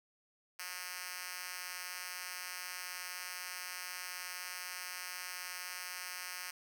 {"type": "tone with high-pass filter", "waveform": "5% pulse", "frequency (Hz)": 180.8, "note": "F#3", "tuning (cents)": -40, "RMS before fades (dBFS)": -44, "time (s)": [0.59, 6.51], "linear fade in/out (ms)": 5, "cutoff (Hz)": 2000, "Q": 0.5, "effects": []}